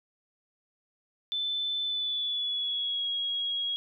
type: tone with pitch glide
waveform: sine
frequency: 3520 to 3303 Hz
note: A7 to G#7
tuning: 0 to -10 cents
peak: -28 dBFS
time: 1.32-3.76 s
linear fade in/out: 0 ms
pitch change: -110 cents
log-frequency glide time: 1.84-3.08 s
effects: none